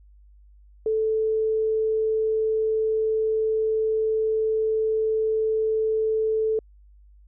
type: tone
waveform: sine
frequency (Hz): 438.5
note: A4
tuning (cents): -6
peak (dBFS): -20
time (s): 0.86-6.59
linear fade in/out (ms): 2
effects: added 50 Hz sine -49 dBFS peak until 7.27 s